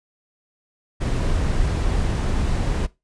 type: noise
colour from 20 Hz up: brown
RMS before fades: -21 dBFS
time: 1-2.87 s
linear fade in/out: 20 ms
effects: noise-tail reverb RT60 0.2 s tail -18 dB re dry + resampled to 22050 Hz